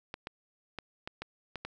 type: clicks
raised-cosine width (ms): 0.3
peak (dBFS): -22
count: 7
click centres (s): 0.141 / 0.271 / 0.787 / 1.075 / 1.22 / 1.557 / 1.65
effects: none